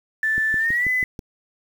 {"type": "tone with pitch glide", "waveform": "sine", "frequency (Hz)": [1760, 2010], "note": ["A6", "B6"], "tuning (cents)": [0, 30], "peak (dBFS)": -18, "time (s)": [0.23, 1.04], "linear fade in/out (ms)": 2, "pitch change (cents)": 230, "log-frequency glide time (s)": [0.58, 0.87]}
{"type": "click train", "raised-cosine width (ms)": 3, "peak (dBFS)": -20, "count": 6, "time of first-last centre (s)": [0.38, 1.192], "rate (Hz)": 6.16}
{"effects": ["7-bit"]}